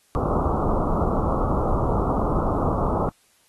pink low-pass noise, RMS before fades -23 dBFS, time 0.15-3.09 s, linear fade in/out 0 ms, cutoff 1300 Hz, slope 96 dB/octave, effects white hiss -61 dBFS RMS until 3.48 s + AAC 32 kbps

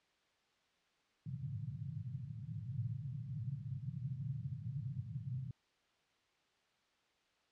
pink band-pass noise, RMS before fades -43 dBFS, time 1.26-5.51 s, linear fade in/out 2 ms, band 110 to 150 Hz, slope 48 dB/octave, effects white hiss -75 dBFS RMS until 7.51 s + low-pass 4000 Hz 12 dB/octave

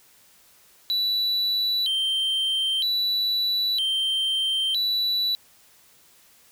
triangle tone with vibrato, 3520 Hz, A7, in tune, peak -20 dBFS, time 0.9-5.35 s, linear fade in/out 0 ms, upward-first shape square, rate 0.52 Hz, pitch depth 200 cents each way, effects white hiss -56 dBFS RMS until 6.51 s

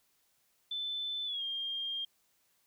sine tone with pitch glide, 3520 to 3209 Hz, A7 to G7, 0 to +40 cents, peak -34 dBFS, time 0.71-2.05 s, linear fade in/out 5 ms, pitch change -160 cents, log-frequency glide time 1.25-1.43 s, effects white hiss -73 dBFS RMS until 2.66 s

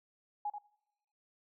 sine tone with echo, 830.6 Hz, G#5, in tune, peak -33 dBFS, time 0.45-0.5 s, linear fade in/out 5 ms, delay 85 ms, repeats 1, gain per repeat -7 dB, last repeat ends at 0.585 s, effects noise-tail reverb RT60 1.0 s tail -25 dB re dry

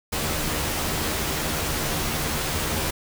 pink noise with comb filter, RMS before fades -26 dBFS, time 0.12-2.91 s, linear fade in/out 10 ms, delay 13 ms, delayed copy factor +0.6, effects none

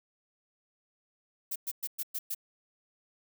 violet noise bursts, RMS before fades -34 dBFS, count 6, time 1.51-2.348 s, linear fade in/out 10 ms, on 48 ms, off 110 ms, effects none

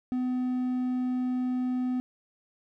triangle tone, 252.1 Hz, B3, 36 cents sharp, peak -24 dBFS, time 0.12-2 s, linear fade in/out 0 ms, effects none

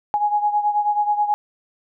sine beating tone pair, 830.6 / 839.9 Hz, G#5 / G#5, 0 / +19 cents, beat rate 9.3 Hz, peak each -18 / -23 dBFS, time 0.14-1.34 s, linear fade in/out 0 ms, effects none

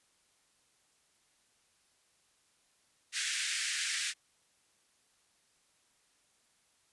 pink band-pass noise, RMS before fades -35 dBFS, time 3.12-4.14 s, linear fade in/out 50 ms, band 1600 to 9700 Hz, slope 48 dB/octave, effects white hiss -71 dBFS RMS until 6.92 s + resampled to 24000 Hz

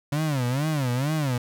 35% pulse tone with vibrato, 138.59 Hz, C#3, in tune, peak -21 dBFS, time 0.12-1.38 s, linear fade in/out 5 ms, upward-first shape sine, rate 2.2 Hz, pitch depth 230 cents each way, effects none

